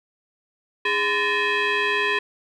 sine tone with frequency modulation, 412.7 Hz, G#4, 11 cents flat, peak -18 dBFS, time 0.85-2.19 s, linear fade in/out 5 ms, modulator 717 Hz, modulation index 3.7, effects tanh soft clip ceiling -15 dBFS + 10-bit

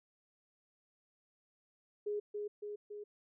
sine tone with echo, 415.3 Hz, G#4, in tune, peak -34 dBFS, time 2.06-2.2 s, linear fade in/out 10 ms, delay 280 ms, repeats 3, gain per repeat -3 dB, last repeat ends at 3.04 s, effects none

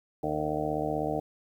harmonic tone, 76 Hz, D#2, 40 cents flat, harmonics 1 / 2 / 3 / 4 / 6 / 7 / 8 / 9 / 10, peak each -44 / -37 / -43 / -34 / -34 / -40 / -35 / -36 / -35 dBFS, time 0.23-1.2 s, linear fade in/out 5 ms, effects 10-bit

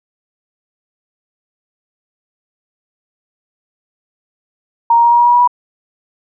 sine tone with pitch steps, 932.3 / 938.2 / 944.2 / 950.2 / 956.3 / 962.4 / 968.5 / 974.7 Hz, A#5 / A#5 / A#5 / A#5 / A#5 / B5 / B5 / B5, 0 / +11 / +22 / +33 / +44 / -45 / -34 / -23 cents, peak -6 dBFS, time 4.9-5.476 s, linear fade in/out 5 ms, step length 72 ms, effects none

